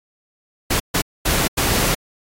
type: noise bursts at uneven times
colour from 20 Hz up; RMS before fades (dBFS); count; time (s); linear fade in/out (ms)
pink; -18; 4; 0.7-0.8 / 0.94-1.02 / 1.25-1.48 / 1.57-1.95; 10
effects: AAC 48 kbps